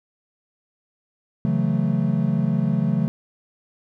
triangle chord, F# minor seventh, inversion second, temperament equal, 138.59 / 164.81 / 185 / 220 Hz, C#3 / E3 / F#3 / A3, 0 / 0 / 0 / 0 cents, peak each -22 dBFS, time 1.45-3.08 s, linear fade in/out 0 ms, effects none

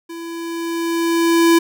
square tone with level ramp, 334.6 Hz, E4, 26 cents sharp, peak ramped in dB -30 to -9 dBFS, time 0.09-1.59 s, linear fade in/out 10 ms, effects none

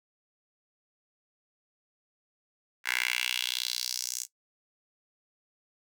10% pulse tone with high-pass filter sweep, 61.7 Hz, B1, 1 cent flat, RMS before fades -32 dBFS, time 2.84-4.27 s, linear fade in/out 50 ms, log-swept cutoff 1800 to 6900 Hz, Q 2.9, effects noise-tail reverb RT60 0.1 s tail -17 dB re dry

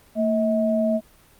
sine tone pair together, 226.3 / 640 Hz, A3 / D#5, +49 / +49 cents, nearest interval octave + tritone, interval 1800 cents, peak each -21 dBFS, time 0.15-1.01 s, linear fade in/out 50 ms, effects pink hiss -54 dBFS RMS until 1.39 s + Opus 32 kbps

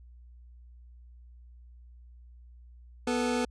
25% pulse tone pair together, 246 / 438.3 Hz, B3 / A4, -7 / -7 cents, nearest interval minor seventh, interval 1000 cents, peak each -24 / -29 dBFS, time 3.07-3.45 s, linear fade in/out 5 ms, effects added 60 Hz sine -49 dBFS peak until 3.5 s + resampled to 22050 Hz

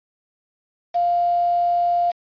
sine tone with quantisation, 698.5 Hz, F5, in tune, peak -16 dBFS, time 0.94-2.12 s, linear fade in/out 20 ms, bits 6, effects resampled to 11025 Hz

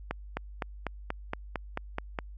accelerating click train, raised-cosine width 0.5 ms, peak -16 dBFS, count 10, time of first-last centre 0.11-2.188 s, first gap 260 ms, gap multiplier 0.97, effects added 50 Hz sine -42 dBFS peak until 2.37 s

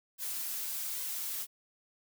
blue noise with flanger, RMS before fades -37 dBFS, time 0.18-1.47 s, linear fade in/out 50 ms, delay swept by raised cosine 1.9 to 6.5 ms, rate 1.2 Hz, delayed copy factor +0.75, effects none

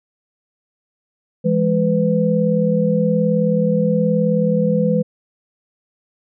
sine tone cluster, 168.2 / 207.1 / 500 Hz, E3 / G#3 / B4, +35 / -5 / +21 cents, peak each -18 dBFS, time 1.44-5.03 s, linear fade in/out 20 ms, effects none

